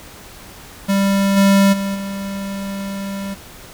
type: tone with level steps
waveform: square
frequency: 197 Hz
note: G3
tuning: 9 cents sharp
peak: -14 / -10 / -20 / -24 dBFS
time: 0.88-3.35 s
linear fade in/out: 20 ms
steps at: 1.36 / 1.72 / 1.94 s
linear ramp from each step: 20 ms
effects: pink hiss -39 dBFS RMS until 3.73 s